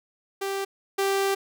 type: tone pair in turn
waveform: sawtooth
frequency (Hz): 392 / 392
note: G4 / G4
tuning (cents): 0 / 0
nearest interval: unison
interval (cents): 0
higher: neither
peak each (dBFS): -23 / -18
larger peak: second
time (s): 0.41-0.65 / 0.98-1.35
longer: second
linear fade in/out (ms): 10
effects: none